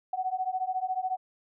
sine beating tone pair, 740 / 754 Hz, F#5 / F#5, 0 / +32 cents, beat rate 14 Hz, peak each -31 dBFS, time 0.13-1.17 s, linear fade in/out 5 ms, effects none

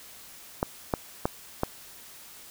clicks, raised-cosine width 1 ms, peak -10 dBFS, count 4, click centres 0.629 / 0.938 / 1.255 / 1.634 s, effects white hiss -48 dBFS RMS until 2.5 s

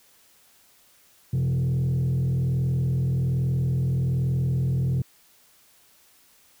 sine tone with frequency modulation, 130.81 Hz, C3, in tune, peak -18 dBFS, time 1.33-5.02 s, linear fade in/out 5 ms, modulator 41.2 Hz, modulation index 0.67, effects tanh soft clip ceiling -20 dBFS + white hiss -58 dBFS RMS until 6.6 s

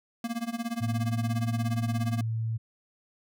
square tone with tremolo, 233.1 Hz, A#3, in tune, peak -28 dBFS, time 0.24-2.21 s, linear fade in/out 2 ms, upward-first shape sine, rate 17 Hz, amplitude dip 90%
sine tone, 112.6 Hz, A2, 40 cents sharp, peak -27 dBFS, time 0.8-2.58 s, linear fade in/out 20 ms
effects none

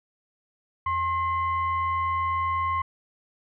sine tone with frequency modulation, 1068 Hz, C6, 35 cents sharp, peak -23 dBFS, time 0.86-2.82 s, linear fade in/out 5 ms, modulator 982 Hz, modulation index 0.53, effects none

